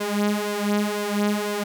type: tone with flanger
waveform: sawtooth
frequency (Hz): 206.8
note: G#3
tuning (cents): -7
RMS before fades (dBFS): -24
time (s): 0-1.64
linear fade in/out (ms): 10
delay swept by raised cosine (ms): 1.9 to 4.8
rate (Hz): 2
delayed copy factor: +0.75
effects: none